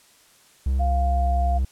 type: tone with pitch glide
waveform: triangle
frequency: 66.2 to 65.21 Hz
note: C2 to C2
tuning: +21 to -5 cents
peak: -17 dBFS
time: 0.66-1.65 s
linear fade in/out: 5 ms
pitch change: -26 cents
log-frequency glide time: 1.08-1.29 s
type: tone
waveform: sine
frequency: 698.5 Hz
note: F5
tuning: in tune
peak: -24 dBFS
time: 0.79-1.59 s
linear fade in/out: 20 ms
effects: white hiss -55 dBFS RMS until 1.71 s + low-pass 11000 Hz 12 dB/octave